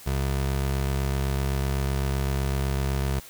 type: tone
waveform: 25% pulse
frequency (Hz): 67.9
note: C#2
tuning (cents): -35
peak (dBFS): -20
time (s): 0.06-3.2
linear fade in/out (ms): 10
effects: white hiss -46 dBFS RMS until 3.29 s